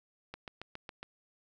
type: click train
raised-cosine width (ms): 0.3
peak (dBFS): -26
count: 6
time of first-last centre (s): 0.34-1.03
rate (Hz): 7.25
effects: none